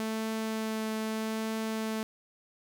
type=tone with vibrato; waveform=sawtooth; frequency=220 Hz; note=A3; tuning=in tune; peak=-27 dBFS; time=0-2.03 s; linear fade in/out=0 ms; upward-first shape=triangle; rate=0.8 Hz; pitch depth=10 cents each way; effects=none